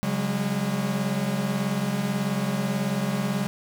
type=chord; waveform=45% pulse; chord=C# suspended fourth; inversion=none; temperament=equal with one note detuned; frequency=138.59 / 185 / 203.3 Hz; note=C#3 / F#3 / G#3; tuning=0 / 0 / -37 cents; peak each=-30 / -29 / -27 dBFS; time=0.03-3.47 s; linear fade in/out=0 ms; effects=none